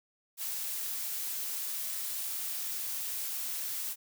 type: noise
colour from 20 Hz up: blue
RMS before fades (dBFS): -36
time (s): 0.37-3.96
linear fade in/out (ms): 50
effects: none